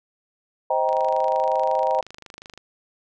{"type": "chord", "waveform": "sine", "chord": "C minor seventh", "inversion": "none", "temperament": "just", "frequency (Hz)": [523.3, 627.9, 784.9, 941.9], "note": ["C5", "Eb5", "G5", "Bb5"], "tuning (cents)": [0, 16, 2, 18], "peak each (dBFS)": -24, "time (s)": [0.7, 2.01], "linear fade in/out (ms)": 5}
{"type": "click train", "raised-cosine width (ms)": 0.2, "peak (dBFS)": -23, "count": 44, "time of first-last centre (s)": [0.89, 2.576], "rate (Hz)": 25.5}
{"effects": []}